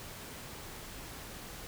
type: silence
effects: pink hiss -46 dBFS RMS until 1.67 s